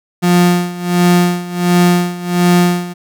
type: tone with tremolo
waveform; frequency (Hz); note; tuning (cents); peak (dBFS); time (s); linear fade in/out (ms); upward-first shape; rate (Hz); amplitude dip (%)
35% pulse; 176.6; F3; +20; -5; 0.22-2.94; 20; sine; 1.4; 85
effects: none